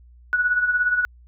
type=tone with tremolo; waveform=sine; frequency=1470 Hz; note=F#6; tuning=12 cents flat; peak=-15 dBFS; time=0.33-1.05 s; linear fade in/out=0 ms; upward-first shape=sine; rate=17 Hz; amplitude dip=60%; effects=added 60 Hz sine -46 dBFS peak until 1.27 s